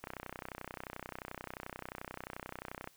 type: click train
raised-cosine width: 0.5 ms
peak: -26 dBFS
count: 90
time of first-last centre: 0.04-2.874 s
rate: 31.4 Hz
effects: white hiss -65 dBFS RMS until 2.96 s